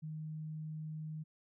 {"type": "tone", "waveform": "sine", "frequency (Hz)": 155.56, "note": "D#3", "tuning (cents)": 0, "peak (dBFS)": -40, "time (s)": [0.02, 1.24], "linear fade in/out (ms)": 20, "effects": []}